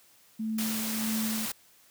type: tone with tremolo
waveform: sine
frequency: 220 Hz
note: A3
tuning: in tune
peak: -28 dBFS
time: 0.39-1.46 s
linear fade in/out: 10 ms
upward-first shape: sine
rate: 1.6 Hz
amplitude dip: 45%
type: noise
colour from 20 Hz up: white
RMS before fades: -34 dBFS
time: 0.58-1.52 s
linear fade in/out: 5 ms
effects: white hiss -60 dBFS RMS until 1.9 s + high-pass 60 Hz 12 dB/octave